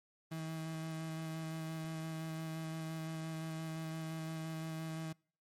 35% pulse tone with vibrato, 160.4 Hz, E3, 47 cents flat, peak -38 dBFS, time 0.31-5.13 s, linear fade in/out 10 ms, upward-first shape square, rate 5.8 Hz, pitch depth 10 cents each way, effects noise-tail reverb RT60 0.5 s tail -26 dB re dry + MP3 64 kbps

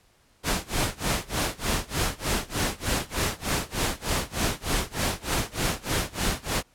pink noise with tremolo, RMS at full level -24 dBFS, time 0.43-6.63 s, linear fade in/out 50 ms, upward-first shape sine, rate 3.3 Hz, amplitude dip 95%, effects pink hiss -62 dBFS RMS until 6.74 s + low-pass 12000 Hz 12 dB/octave

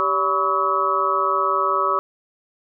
sine tone cluster, 389.5 / 572 / 990 / 1129 / 1284 Hz, G4 / D5 / B5 / C#6 / E6, -11 / -46 / +4 / +31 / -46 cents, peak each -27 / -27 / -27 / -21 / -21 dBFS, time 0-1.99 s, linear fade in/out 0 ms, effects none

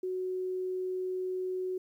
sine tone, 370 Hz, F#4, in tune, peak -31 dBFS, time 0.03-1.78 s, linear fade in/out 5 ms, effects 11-bit

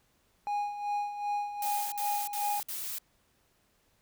triangle tone with tremolo, 823 Hz, G#5, 16 cents flat, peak -26 dBFS, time 0.47-2.6 s, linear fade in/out 0 ms, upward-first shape sine, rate 2.6 Hz, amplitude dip 65%
blue noise bursts, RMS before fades -37 dBFS, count 4, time 1.62-2.985 s, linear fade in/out 2 ms, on 300 ms, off 55 ms
effects pink hiss -70 dBFS RMS until 4.01 s

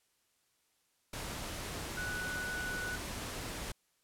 sine tone in noise, 1480 Hz, F#6, in tune, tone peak -37 dBFS, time 1.97-2.96 s, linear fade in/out 5 ms, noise pink, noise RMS -41 dBFS, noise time 1.13-3.72 s, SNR +1 dB, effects white hiss -75 dBFS RMS until 4.03 s + low-pass 12000 Hz 12 dB/octave

